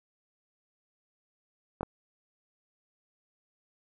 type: clicks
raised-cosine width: 1 ms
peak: -18 dBFS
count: 2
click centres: 1.809 / 1.831 s
effects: none